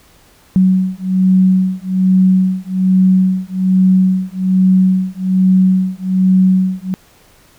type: beating tone pair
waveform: sine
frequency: 186.2 / 187.4 Hz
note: F#3 / F#3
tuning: +11 / +22 cents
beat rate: 1.2 Hz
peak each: -12 dBFS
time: 0.56-6.94 s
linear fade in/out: 0 ms
effects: pink hiss -48 dBFS RMS until 7.58 s